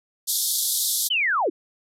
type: band-pass noise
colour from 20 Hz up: white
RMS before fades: -24 dBFS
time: 0.27-1.09 s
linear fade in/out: 20 ms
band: 3400 to 14000 Hz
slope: 96 dB/octave
type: linear sweep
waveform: sine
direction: down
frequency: 3129 to 266.1 Hz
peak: -19 dBFS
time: 1.1-1.5 s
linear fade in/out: 10 ms
effects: none